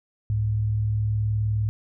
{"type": "tone pair together", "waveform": "sine", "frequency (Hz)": [66.87, 106.4], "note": ["C2", "G#2"], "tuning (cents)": [38, 42], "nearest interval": "minor sixth", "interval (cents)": 804, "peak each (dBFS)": [-32, -21], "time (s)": [0.3, 1.69], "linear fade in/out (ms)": 0, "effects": []}